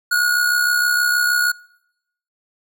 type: tone with amplitude modulation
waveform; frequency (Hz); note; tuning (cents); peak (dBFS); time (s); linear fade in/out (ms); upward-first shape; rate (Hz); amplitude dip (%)
square; 1448; F#6; -38; -13; 0.11-1.52; 10; sine; 66.4; 50
effects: noise-tail reverb RT60 0.8 s tail -24 dB re dry